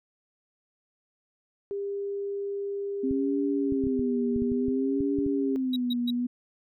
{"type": "tone", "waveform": "sine", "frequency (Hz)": 400.3, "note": "G4", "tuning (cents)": 36, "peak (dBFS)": -29, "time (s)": [1.71, 5.56], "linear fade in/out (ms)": 0}
{"type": "tone with vibrato", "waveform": "sine", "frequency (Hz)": 261.6, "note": "C4", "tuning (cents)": 0, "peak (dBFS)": -25, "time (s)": [3.03, 6.27], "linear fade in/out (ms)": 10, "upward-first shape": "sine", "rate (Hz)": 0.58, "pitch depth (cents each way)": 140}
{"type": "clicks", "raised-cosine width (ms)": 5, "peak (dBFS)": -24, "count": 12, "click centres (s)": [3.111, 3.723, 3.839, 3.869, 3.994, 4.362, 4.421, 4.518, 4.684, 5.006, 5.187, 5.264]}
{"type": "tone bursts", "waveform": "triangle", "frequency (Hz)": 3823, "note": "A#7", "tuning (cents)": 43, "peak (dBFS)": -29, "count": 3, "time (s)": [5.73, 6.106], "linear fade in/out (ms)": 5, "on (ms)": 32, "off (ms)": 140}
{"effects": []}